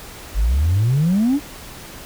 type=exponential sweep; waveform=sine; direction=up; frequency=46.25 to 304.3 Hz; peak=-12 dBFS; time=0.34-1.4 s; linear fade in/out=50 ms; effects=tanh soft clip ceiling -11 dBFS + pink hiss -37 dBFS RMS until 2.05 s